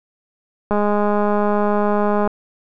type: click train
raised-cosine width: 1 ms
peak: -6 dBFS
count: 325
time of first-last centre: 0.71-2.275 s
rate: 207 Hz
effects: none